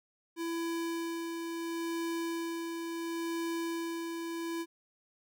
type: tone with tremolo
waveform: square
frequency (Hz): 333.8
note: E4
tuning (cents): +22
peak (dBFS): -33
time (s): 0.36-4.66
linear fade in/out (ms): 50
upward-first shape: sine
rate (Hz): 0.72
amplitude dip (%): 35
effects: none